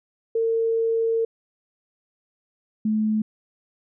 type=tone pair in turn; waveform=sine; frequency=454.2 / 215.9 Hz; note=A#4 / A3; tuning=-45 / -33 cents; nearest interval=octave + minor second; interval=1288 cents; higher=first; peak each=-19 dBFS; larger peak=neither; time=0.35-1.25 / 2.85-3.22 s; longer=first; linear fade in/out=5 ms; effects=none